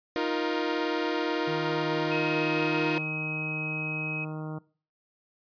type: chord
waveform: sawtooth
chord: Eb suspended second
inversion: none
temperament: equal with one note detuned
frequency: 311.1 / 349.2 / 470.8 Hz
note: Eb4 / F4 / Bb4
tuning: 0 / 0 / +17 cents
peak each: -27 dBFS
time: 0.16-2.98 s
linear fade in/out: 0 ms
type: harmonic tone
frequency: 155.4 Hz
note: D#3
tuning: 2 cents flat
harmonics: 1 / 2 / 3 / 4 / 5 / 6 / 7 / 8 / 9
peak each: -34 / -40 / -44 / -46 / -48 / -50 / -51 / -52 / -53 dBFS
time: 1.47-4.59 s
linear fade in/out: 10 ms
type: noise with exponential decay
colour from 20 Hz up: violet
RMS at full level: -38 dBFS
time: 1.7-2.14 s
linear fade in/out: 1 ms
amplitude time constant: 95 ms
type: tone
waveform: sine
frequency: 2543 Hz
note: D#7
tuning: 37 cents sharp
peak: -31 dBFS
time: 2.11-4.25 s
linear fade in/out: 10 ms
effects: noise-tail reverb RT60 0.4 s tail -21 dB re dry + resampled to 11025 Hz